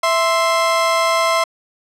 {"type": "tone pair together", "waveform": "30% pulse", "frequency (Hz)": [660.4, 1046.5], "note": ["E5", "C6"], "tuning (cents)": [3, 0], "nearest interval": "minor sixth", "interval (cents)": 797, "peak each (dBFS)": -14, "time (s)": [0.03, 1.44], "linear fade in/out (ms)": 5, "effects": ["low-pass 9000 Hz 12 dB/octave"]}